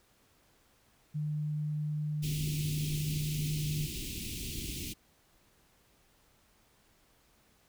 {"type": "tone", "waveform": "sine", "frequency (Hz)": 150.8, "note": "D3", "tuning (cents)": 46, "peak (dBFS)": -31, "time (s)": [1.14, 3.87], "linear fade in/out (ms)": 20}
{"type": "band-stop noise", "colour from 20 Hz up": "pink", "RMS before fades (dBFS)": -39, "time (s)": [2.22, 4.94], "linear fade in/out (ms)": 20, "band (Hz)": [370, 2400], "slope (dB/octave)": 48}
{"effects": ["pink hiss -67 dBFS RMS until 7.68 s"]}